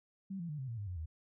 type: tone with pitch steps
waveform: sine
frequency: 193 / 169.97 / 149.69 / 131.82 / 116.09 / 102.24 / 90.04 / 79.29 Hz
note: G3 / F3 / D3 / C3 / A#2 / G#2 / F#2 / D#2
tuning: -27 / -47 / +33 / +13 / -7 / -27 / -47 / +33 cents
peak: -38 dBFS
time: 0.3-1.06 s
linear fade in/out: 10 ms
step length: 95 ms
effects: none